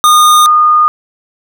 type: tone pair in turn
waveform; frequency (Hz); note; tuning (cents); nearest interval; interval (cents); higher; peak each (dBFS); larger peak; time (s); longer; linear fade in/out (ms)
square / sine; 1224 / 1224; D#6 / D#6; -29 / -29; unison; 0; neither; -4; neither; 0.04-0.46 / 0.46-0.88; neither; 0
effects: none